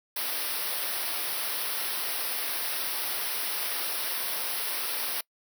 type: band-stop noise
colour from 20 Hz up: white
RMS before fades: -31 dBFS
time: 0.16-5.21 s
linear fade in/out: 5 ms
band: 5700 to 9100 Hz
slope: 96 dB/octave
effects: noise-tail reverb RT60 0.1 s tail -25 dB re dry + high-pass 400 Hz 12 dB/octave